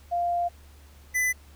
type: tone pair in turn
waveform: sine / square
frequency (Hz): 697 / 2004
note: F5 / B6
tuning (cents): -4 / +25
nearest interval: octave + tritone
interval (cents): 1829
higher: second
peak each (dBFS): -23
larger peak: neither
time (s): 0.11-0.49 / 1.14-1.33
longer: first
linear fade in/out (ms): 20
effects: added 72 Hz sine -49 dBFS peak until 1.55 s + pink hiss -57 dBFS RMS until 1.55 s